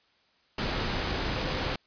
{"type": "tone in noise", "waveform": "sine", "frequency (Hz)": 514, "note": "C5", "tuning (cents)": -31, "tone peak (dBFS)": -40, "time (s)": [1.36, 1.73], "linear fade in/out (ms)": 5, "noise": "pink", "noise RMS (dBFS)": -30, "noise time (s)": [0.58, 1.76], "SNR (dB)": -13, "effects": ["white hiss -66 dBFS RMS until 1.86 s", "resampled to 11025 Hz"]}